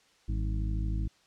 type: harmonic tone with a mistuned harmonic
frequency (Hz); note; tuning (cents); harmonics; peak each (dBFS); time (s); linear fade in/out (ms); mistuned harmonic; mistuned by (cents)
53; G#1; +36; 1 / 2 / 3 / 4 / 5 / 6; -29 / -35 / -42 / -42 / -49 / -44; 0.28-1.08; 10; 4; -97
effects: white hiss -64 dBFS RMS until 1.26 s + low-pass 6000 Hz 12 dB/octave